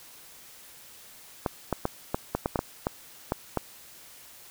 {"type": "clicks", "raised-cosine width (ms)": 1, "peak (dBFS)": -11, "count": 11, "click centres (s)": [1.462, 1.727, 1.854, 2.145, 2.35, 2.459, 2.558, 2.591, 2.869, 3.321, 3.573], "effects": ["white hiss -50 dBFS RMS until 4.5 s"]}